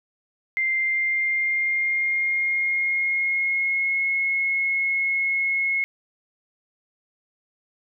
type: tone with pitch glide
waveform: sine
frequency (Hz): 2093 to 2172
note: C7 to C#7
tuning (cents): 0 to -36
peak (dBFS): -20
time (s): 0.57-5.84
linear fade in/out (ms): 0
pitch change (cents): +64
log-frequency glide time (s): 0.77-4.05
effects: none